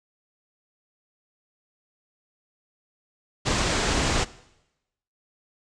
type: low-pass noise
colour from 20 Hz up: pink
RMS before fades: -24 dBFS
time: 3.45-4.25 s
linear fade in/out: 20 ms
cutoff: 8100 Hz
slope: 48 dB/octave
effects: noise-tail reverb RT60 0.9 s tail -19 dB re dry